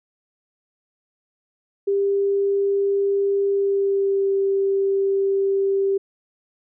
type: tone with pitch glide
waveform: sine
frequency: 397.7 to 392 Hz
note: G4 to G4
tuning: +25 to 0 cents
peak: -17 dBFS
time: 1.87-5.98 s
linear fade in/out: 10 ms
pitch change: -25 cents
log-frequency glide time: 3.49-4.32 s
effects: none